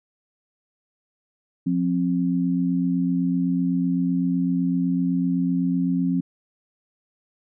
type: tone pair together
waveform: sine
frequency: 177.1 / 265 Hz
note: F3 / C4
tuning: +24 / +22 cents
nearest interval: perfect fifth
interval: 698 cents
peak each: -22 dBFS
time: 1.66-6.21 s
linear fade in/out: 10 ms
effects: none